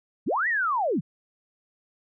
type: linear two-way sweep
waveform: sine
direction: up then down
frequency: 116.54 to 1975.5 to 116.54 Hz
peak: -22 dBFS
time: 0.26-1.01 s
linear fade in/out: 20 ms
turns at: 0.48 s
effects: none